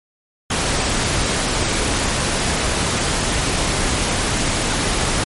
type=noise; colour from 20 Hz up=pink; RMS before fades=-19 dBFS; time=0.5-5.24 s; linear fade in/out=5 ms; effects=MP3 48 kbps